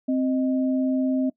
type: tone pair together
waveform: sine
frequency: 261.6 / 622.3 Hz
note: C4 / D#5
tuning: 0 / 0 cents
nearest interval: octave + minor third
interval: 1500 cents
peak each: -20 / -30 dBFS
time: 0.08-1.3 s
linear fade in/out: 10 ms
effects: noise-tail reverb RT60 0.1 s tail -21 dB re dry